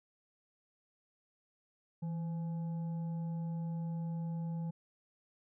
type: tone with frequency modulation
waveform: sine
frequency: 164.81 Hz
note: E3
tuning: in tune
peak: -35 dBFS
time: 2.02-4.71 s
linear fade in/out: 10 ms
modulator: 680 Hz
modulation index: 0.21
effects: none